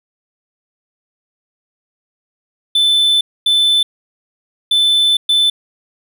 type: tone bursts at uneven times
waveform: triangle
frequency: 3520 Hz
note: A7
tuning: in tune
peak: -8 dBFS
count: 4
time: 2.75-3.21 / 3.46-3.83 / 4.71-5.17 / 5.29-5.5 s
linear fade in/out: 5 ms
effects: none